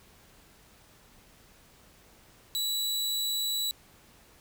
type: tone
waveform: sawtooth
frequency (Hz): 3931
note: B7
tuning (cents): -9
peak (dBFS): -25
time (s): 2.55-3.71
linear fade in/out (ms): 0
effects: pink hiss -58 dBFS RMS until 4.4 s